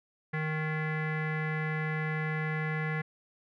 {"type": "tone with low-pass filter", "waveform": "square", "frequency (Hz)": 155.56, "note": "D#3", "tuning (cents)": 0, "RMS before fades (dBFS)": -32, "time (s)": [0.33, 3.02], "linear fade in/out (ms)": 10, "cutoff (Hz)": 1900, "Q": 8.2, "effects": []}